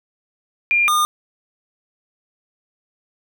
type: tone pair in turn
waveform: sine / square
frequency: 2400 / 1215 Hz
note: D7 / D#6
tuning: +37 / -42 cents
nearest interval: octave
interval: 1179 cents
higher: first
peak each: -13 / -15 dBFS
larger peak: first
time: 0.71-0.88 / 0.88-1.05 s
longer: neither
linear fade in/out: 0 ms
effects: none